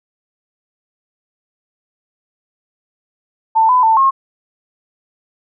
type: tone with pitch steps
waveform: sine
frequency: 891 / 1004 / 891 / 1077 Hz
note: A5 / B5 / A5 / C6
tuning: +22 / +28 / +22 / +50 cents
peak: -8 dBFS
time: 3.55-4.11 s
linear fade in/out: 20 ms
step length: 140 ms
effects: none